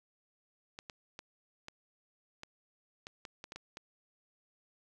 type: clicks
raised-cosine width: 0.2 ms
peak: -27 dBFS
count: 11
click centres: 0.789 / 0.898 / 1.191 / 1.684 / 2.434 / 3.069 / 3.252 / 3.441 / 3.521 / 3.56 / 3.771 s
effects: none